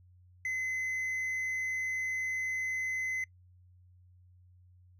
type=tone with hard clipping; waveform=sine; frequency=2042 Hz; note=C7; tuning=43 cents flat; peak=-32 dBFS; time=0.45-3.24 s; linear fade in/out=2 ms; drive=3 dB; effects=noise-tail reverb RT60 0.1 s tail -25 dB re dry + added 90 Hz sine -57 dBFS peak until 4.99 s